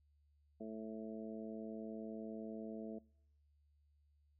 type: harmonic tone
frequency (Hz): 110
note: A2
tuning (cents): 0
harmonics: 2 / 3 / 4 / 5 / 6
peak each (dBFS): -47 / -52 / -51 / -56 / -52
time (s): 0.6-2.99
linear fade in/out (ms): 10
effects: noise-tail reverb RT60 0.7 s tail -25 dB re dry + added 73 Hz sine -70 dBFS peak until 4.39 s